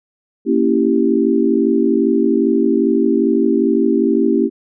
sine chord, A# diminished seventh, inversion none, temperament equal with one note detuned, 232.1 / 277.2 / 329.6 / 392 Hz, A#3 / C#4 / E4 / G4, -7 / 0 / 0 / 0 cents, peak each -17 dBFS, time 0.45-4.5 s, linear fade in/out 50 ms, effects none

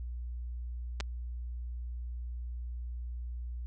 clicks, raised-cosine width 0.2 ms, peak -19 / -19 dBFS, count 2, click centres 1.002 / 1.007 s, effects added 60 Hz sine -36 dBFS peak until 3.66 s + resampled to 24000 Hz

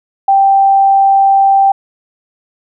sine tone, 784 Hz, G5, in tune, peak -5 dBFS, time 0.28-1.72 s, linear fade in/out 5 ms, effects none

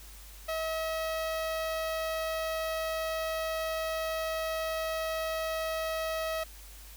sawtooth tone with notch filter, 642 Hz, E5, 46 cents flat, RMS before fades -33 dBFS, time 0.48-6.44 s, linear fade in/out 10 ms, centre 7900 Hz, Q 1.4, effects added 50 Hz sine -48 dBFS peak until 6.96 s + white hiss -52 dBFS RMS until 6.96 s

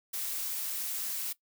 blue noise, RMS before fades -35 dBFS, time 0.13-1.33 s, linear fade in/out 10 ms, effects noise-tail reverb RT60 0.1 s tail -18 dB re dry

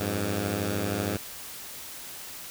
10% pulse beating tone pair, 89 / 102 Hz, F2 / G#2, +33 / -31 cents, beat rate 13 Hz, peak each -25 / -20 dBFS, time 0-1.17 s, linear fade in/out 5 ms, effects white hiss -41 dBFS RMS until 2.5 s

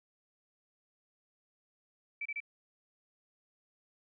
sine tone bursts, 2316 Hz, D7, 25 cents flat, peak -35 dBFS, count 3, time 2.21-2.403 s, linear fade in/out 5 ms, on 45 ms, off 29 ms, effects none

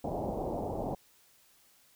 white low-pass noise, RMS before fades -35 dBFS, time 0.04-0.95 s, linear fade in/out 5 ms, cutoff 820 Hz, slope 48 dB/octave, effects white hiss -64 dBFS RMS until 1.95 s

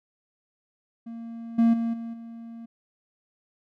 triangle tone with level steps, 230.4 Hz, A#3, 20 cents flat, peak -33 / -14 / -22 / -30 / -36 dBFS, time 1.06-2.66 s, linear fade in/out 10 ms, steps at 1.58 / 1.73 / 1.93 / 2.13 s, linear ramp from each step 10 ms, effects none

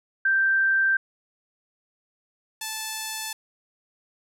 sine / 5% pulse tone pair in turn, 1568 / 875.4 Hz, G6 / A5, 0 / -9 cents, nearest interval minor seventh, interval 1009 cents, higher first, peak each -18 dBFS, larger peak neither, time 0.25-0.97 / 2.61-3.33 s, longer neither, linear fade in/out 5 ms, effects none

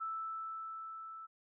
sine tone with level ramp, 1318.5 Hz, E6, in tune, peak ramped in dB -36 to -46 dBFS, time 0-1.27 s, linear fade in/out 20 ms, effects none

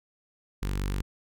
sawtooth tone with notch filter, 48.15 Hz, G1, 30 cents flat, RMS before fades -30 dBFS, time 0.62-1.02 s, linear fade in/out 10 ms, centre 650 Hz, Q 1.2, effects none

